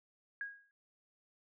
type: tone with exponential decay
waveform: sine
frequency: 1642 Hz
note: G#6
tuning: 20 cents flat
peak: -35 dBFS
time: 0.41-0.71 s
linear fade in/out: 1 ms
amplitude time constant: 64 ms
effects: none